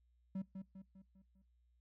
triangle tone with echo, 190.8 Hz, G3, 47 cents flat, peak -36 dBFS, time 0.35-0.42 s, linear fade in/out 5 ms, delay 200 ms, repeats 5, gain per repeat -6 dB, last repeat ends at 1.42 s, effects noise-tail reverb RT60 0.2 s tail -20 dB re dry + added 60 Hz sine -70 dBFS peak until 1.8 s

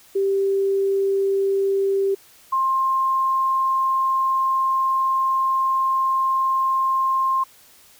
sine tone pair in turn, 392 / 1059.3 Hz, G4 / C6, 0 / +21 cents, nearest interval octave + perfect fourth, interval 1721 cents, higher second, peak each -17 dBFS, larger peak neither, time 0.15-2.15 / 2.52-7.44 s, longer second, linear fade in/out 10 ms, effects white hiss -51 dBFS RMS until 7.99 s

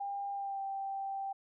sine tone with pitch glide, 800 to 783.1 Hz, G5 to G5, +35 to -2 cents, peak -35 dBFS, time 0-1.33 s, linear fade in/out 10 ms, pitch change -37 cents, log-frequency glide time 0.32-0.61 s, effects none

